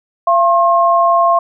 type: tone pair together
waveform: sine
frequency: 683.2 / 1072 Hz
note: F5 / C6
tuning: -38 / +42 cents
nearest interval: minor sixth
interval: 780 cents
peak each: -11 dBFS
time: 0.27-1.39 s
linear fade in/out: 5 ms
effects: none